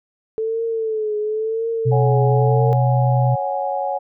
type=tone with vibrato; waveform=sine; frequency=439.2 Hz; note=A4; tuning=3 cents flat; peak=-19 dBFS; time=0.38-2.73 s; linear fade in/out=0 ms; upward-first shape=triangle; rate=0.95 Hz; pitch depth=79 cents each way
type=tone; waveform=sine; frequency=126.6 Hz; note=B2; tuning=43 cents sharp; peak=-14 dBFS; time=1.85-3.36 s; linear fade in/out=20 ms
type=chord; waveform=sine; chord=C# suspended fourth; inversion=none; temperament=equal; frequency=554.4 / 740 / 830.6 Hz; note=C#5 / F#5 / G#5; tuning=0 / 0 / 0 cents; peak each=-24 dBFS; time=1.91-3.99 s; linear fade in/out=20 ms
effects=none